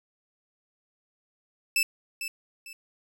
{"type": "tone with echo", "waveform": "sawtooth", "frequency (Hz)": 2637, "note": "E7", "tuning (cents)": 0, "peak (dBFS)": -18, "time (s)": [1.76, 1.83], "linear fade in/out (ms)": 2, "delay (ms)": 450, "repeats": 2, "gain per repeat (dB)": -10, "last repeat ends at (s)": 2.73, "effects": []}